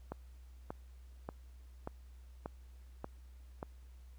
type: click train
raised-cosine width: 1 ms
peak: -26 dBFS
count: 7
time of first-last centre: 0.12-3.629 s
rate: 1.71 Hz
effects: added 62 Hz sine -52 dBFS peak until 4.18 s + pink hiss -71 dBFS RMS until 4.18 s